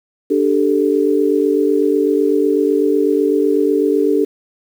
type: chord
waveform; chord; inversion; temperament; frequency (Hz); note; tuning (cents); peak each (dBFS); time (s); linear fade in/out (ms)
sine; D suspended fourth; none; equal; 293.7 / 392 / 440; D4 / G4 / A4; 0 / 0 / 0; -16; 0.3-4.25; 10
effects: 7-bit